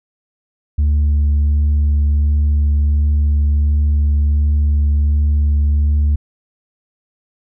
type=tone with vibrato; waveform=sine; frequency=73.42 Hz; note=D2; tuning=in tune; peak=-8 dBFS; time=0.78-6.16 s; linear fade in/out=10 ms; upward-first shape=triangle; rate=1.4 Hz; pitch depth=13 cents each way; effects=tanh soft clip ceiling -10 dBFS